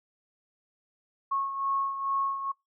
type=beating tone pair; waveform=sine; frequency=1095 / 1097.3 Hz; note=C#6 / C#6; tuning=-22 / -18 cents; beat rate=2.3 Hz; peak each=-28 / -35 dBFS; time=1.31-2.52 s; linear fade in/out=10 ms; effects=noise-tail reverb RT60 0.2 s tail -24 dB re dry